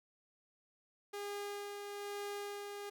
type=tone with tremolo; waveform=sawtooth; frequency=407 Hz; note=G#4; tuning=35 cents flat; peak=-36 dBFS; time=1.13-2.9 s; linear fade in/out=10 ms; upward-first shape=sine; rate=1.1 Hz; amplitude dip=35%; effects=none